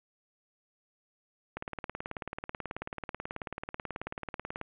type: click train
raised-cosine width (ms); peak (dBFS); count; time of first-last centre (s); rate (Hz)
0.5; -21; 57; 1.57-4.613; 18.4
effects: resampled to 8000 Hz + 10-bit